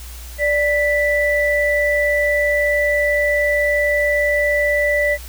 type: tone pair together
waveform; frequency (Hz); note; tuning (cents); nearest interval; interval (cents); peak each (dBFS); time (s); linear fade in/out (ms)
sine; 587.3 / 1975.4; D5 / B6; 0 / 0; octave + major sixth; 2100; -17; 0.38-5.18; 50
effects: added 60 Hz sine -32 dBFS peak until 5.28 s + white hiss -39 dBFS RMS until 5.28 s